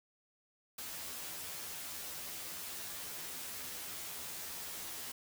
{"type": "noise with comb filter", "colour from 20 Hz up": "white", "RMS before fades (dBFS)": -44, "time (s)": [0.78, 5.12], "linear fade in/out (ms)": 5, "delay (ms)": 12, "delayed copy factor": 0.85, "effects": []}